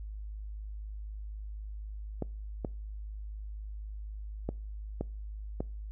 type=clicks; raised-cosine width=2 ms; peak=-19 dBFS; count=5; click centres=2.223 / 2.648 / 4.49 / 5.01 / 5.605 s; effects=noise-tail reverb RT60 0.4 s tail -25 dB re dry + added 52 Hz sine -38 dBFS peak until 5.91 s